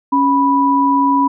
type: tone pair together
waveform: sine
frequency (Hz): 277.2 / 984.4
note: C#4 / B5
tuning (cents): 0 / -6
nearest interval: octave + minor seventh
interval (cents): 2194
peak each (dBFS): -14 / -12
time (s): 0.12-1.28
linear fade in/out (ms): 10
effects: none